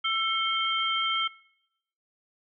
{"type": "tone cluster", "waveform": "sine", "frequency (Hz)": [1331, 2180, 3153], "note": ["E6", "C#7", "G7"], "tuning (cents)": [16, -29, 9], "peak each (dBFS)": [-29, -31, -27], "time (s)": [0.04, 1.28], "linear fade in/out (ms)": 10, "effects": ["noise-tail reverb RT60 0.8 s tail -22 dB re dry"]}